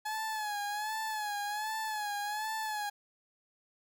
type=tone with vibrato; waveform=30% pulse; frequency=848 Hz; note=G#5; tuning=36 cents sharp; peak=-31 dBFS; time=0.05-2.9 s; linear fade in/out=10 ms; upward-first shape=sine; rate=1.3 Hz; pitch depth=66 cents each way; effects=none